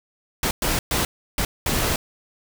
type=noise bursts at uneven times; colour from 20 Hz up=pink; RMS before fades=-22 dBFS; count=5; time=0.43-0.51 / 0.62-0.79 / 0.91-1.05 / 1.38-1.45 / 1.66-1.96 s; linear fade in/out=2 ms; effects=none